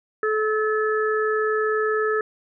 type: harmonic tone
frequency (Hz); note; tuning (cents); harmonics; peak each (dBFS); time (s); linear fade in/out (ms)
431.9; A4; -32; 1 / 3 / 4; -21 / -26 / -27; 0.23-2.21; 2
effects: none